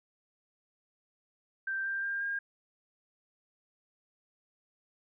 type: tone with pitch steps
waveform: sine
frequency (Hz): 1568 / 1583.5 / 1599.1 / 1614.9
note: G6 / G6 / G6 / G#6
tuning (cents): 0 / +17 / +34 / -49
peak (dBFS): -31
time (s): 1.67-2.39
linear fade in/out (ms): 5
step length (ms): 180
effects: none